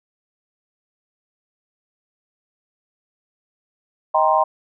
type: chord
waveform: sine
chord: C minor seventh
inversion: first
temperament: just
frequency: 627.9 / 784.9 / 941.9 / 1046.5 Hz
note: Eb5 / G5 / Bb5 / C6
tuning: +16 / +2 / +18 / 0 cents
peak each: -19 dBFS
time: 4.14-4.44 s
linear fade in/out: 10 ms
effects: none

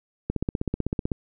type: click train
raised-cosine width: 3 ms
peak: -12 dBFS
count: 14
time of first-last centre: 0.3-1.118 s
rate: 15.9 Hz
effects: none

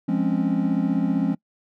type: chord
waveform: triangle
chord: Db major seventh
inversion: first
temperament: equal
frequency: 174.61 / 207.7 / 261.6 / 277.2 Hz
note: F3 / Ab3 / C4 / Db4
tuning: 0 / 0 / 0 / 0 cents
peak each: -23 dBFS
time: 0.08-1.35 s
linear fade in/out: 10 ms
effects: noise-tail reverb RT60 0.1 s tail -24 dB re dry

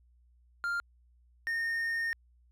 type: tone pair in turn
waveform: triangle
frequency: 1396.9 / 1835 Hz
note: F6 / A#6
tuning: 0 / -28 cents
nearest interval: perfect fourth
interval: 472 cents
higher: second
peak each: -28 dBFS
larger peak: neither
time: 0.64-0.8 / 1.47-2.13 s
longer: second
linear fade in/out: 0 ms
effects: added 60 Hz sine -61 dBFS peak until 2.51 s

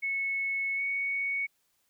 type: tone with pitch glide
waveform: sine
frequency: 2200 to 2226 Hz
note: C#7 to C#7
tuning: -14 to +7 cents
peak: -28 dBFS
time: 0.02-1.47 s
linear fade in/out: 20 ms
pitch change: +21 cents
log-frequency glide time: 0.76-0.81 s
effects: white hiss -73 dBFS RMS until 1.89 s

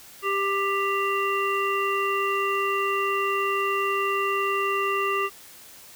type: harmonic tone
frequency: 394.9 Hz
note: G4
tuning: 13 cents sharp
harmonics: 1 / 3 / 5 / 7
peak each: -27 / -25 / -32 / -30 dBFS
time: 0.22-5.3 s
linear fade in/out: 50 ms
effects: white hiss -47 dBFS RMS until 5.95 s

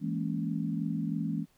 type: chord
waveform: sine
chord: A# half-diminished seventh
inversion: second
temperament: equal with one note detuned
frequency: 164.81 / 207.7 / 230.8 / 277.2 Hz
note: E3 / G#3 / A#3 / C#4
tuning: 0 / 0 / -17 / 0 cents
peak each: -33 / -35 / -36 / -36 dBFS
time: 0-1.46 s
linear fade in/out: 50 ms
effects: pink hiss -68 dBFS RMS until 1.57 s

